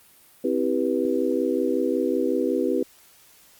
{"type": "chord", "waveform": "sine", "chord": "C major seventh", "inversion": "none", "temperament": "just", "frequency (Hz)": [261.6, 327, 392.4, 490.5], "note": ["C4", "E4", "G4", "B4"], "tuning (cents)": [0, -14, 2, -12], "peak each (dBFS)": -26, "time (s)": [0.44, 2.83], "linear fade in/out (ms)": 5, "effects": ["white hiss -54 dBFS RMS until 3.59 s", "Opus 32 kbps"]}